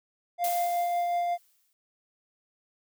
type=tone with tremolo; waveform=triangle; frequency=698.5 Hz; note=F5; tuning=in tune; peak=-22 dBFS; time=0.38-1.38 s; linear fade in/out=50 ms; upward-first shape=triangle; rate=5.4 Hz; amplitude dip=25%
type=noise with exponential decay; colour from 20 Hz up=blue; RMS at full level=-33 dBFS; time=0.44-1.73 s; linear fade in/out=1 ms; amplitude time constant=280 ms
effects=none